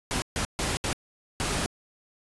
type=noise bursts at uneven times; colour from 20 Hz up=pink; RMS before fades=-28 dBFS; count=5; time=0.11-0.22 / 0.36-0.45 / 0.59-0.77 / 0.84-0.93 / 1.4-1.66 s; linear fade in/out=0 ms; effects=resampled to 24000 Hz